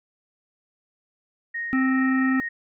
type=tone with tremolo; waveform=sine; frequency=1864.7 Hz; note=A#6; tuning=in tune; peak=-26 dBFS; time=1.54-2.49 s; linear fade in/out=10 ms; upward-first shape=triangle; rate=4.6 Hz; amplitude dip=25%
type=harmonic tone; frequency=262.1 Hz; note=C4; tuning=3 cents sharp; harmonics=1 / 3 / 5 / 7 / 9 / 10; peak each=-19 / -38 / -31 / -37 / -41 / -48 dBFS; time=1.73-2.4 s; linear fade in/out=0 ms
effects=none